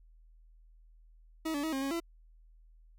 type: tone with pitch steps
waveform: 40% pulse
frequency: 319.5 / 287.1 / 318.7 / 268.8 / 274.2 / 336.3 Hz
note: D#4 / D4 / D#4 / C4 / C#4 / E4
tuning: +46 / -39 / +42 / +47 / -19 / +35 cents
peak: -31 dBFS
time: 1.45-2.002 s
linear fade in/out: 10 ms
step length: 92 ms
effects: added 40 Hz sine -56 dBFS peak until 2.98 s